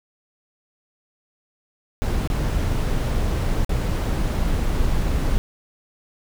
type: noise with dropouts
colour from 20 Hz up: brown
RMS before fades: -21 dBFS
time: 2.02-5.38 s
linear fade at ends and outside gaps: 0 ms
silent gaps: 2.275-2.301 / 3.647-3.693 s
effects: none